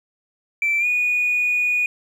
triangle tone with pitch glide, 2334 to 2461 Hz, D7 to D#7, -11 to -20 cents, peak -14 dBFS, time 0.62-1.86 s, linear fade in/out 2 ms, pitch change +91 cents, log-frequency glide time 0.79-0.86 s, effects tanh soft clip ceiling -14 dBFS

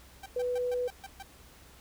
sawtooth tone bursts, 780 Hz, G5, 9 cents flat, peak -37 dBFS, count 7, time 0.23-1.227 s, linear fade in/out 5 ms, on 31 ms, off 130 ms
sine tone, 493.9 Hz, B4, in tune, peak -28 dBFS, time 0.36-0.88 s, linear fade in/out 5 ms
effects added 64 Hz sine -57 dBFS peak until 1.8 s + pink hiss -56 dBFS RMS until 1.8 s

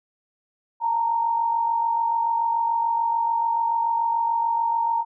sine tone pair together, 880 / 926.9 Hz, A5 / A#5, 0 / -10 cents, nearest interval minor second, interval 90 cents, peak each -29 / -20 dBFS, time 0.8-5.05 s, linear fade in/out 50 ms, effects none

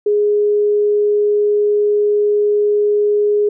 sine tone, 415.3 Hz, G#4, in tune, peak -11 dBFS, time 0.06-3.49 s, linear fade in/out 5 ms, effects none

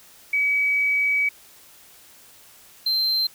sine / triangle tone pair in turn, 2276 / 4125 Hz, C#7 / C8, +45 / -25 cents, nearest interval minor seventh, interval 1030 cents, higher second, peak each -18 dBFS, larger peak neither, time 0.33-1.29 / 2.86-3.27 s, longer first, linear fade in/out 5 ms, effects white hiss -50 dBFS RMS until 3.34 s

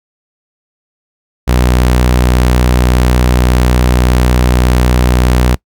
sawtooth tone, 61.74 Hz, B1, in tune, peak -3 dBFS, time 1.47-5.56 s, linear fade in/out 20 ms, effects noise-tail reverb RT60 0.1 s tail -24 dB re dry

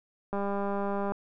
click train, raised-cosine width 1 ms, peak -19 dBFS, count 159, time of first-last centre 0.33-1.12 s, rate 200 Hz, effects none

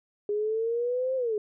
sine exponential two-way sweep, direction up then down, 410 to 529 to 410 Hz, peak -25 dBFS, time 0.29-1.38 s, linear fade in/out 2 ms, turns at 1.16 s, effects none

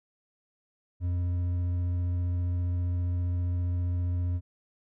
triangle tone with hard clipping, 88.5 Hz, F2, 23 cents sharp, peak -27 dBFS, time 1-4.41 s, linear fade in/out 50 ms, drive 7 dB, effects none

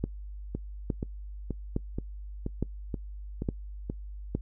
two click trains, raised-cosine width 3 ms, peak -19 / -15 dBFS, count 8 / 6, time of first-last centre 0.55-3.899 / 0.04-4.35 s, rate 2.09 / 1.16 Hz, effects noise-tail reverb RT60 0.1 s tail -23 dB re dry + added 50 Hz sine -38 dBFS peak until 4.41 s

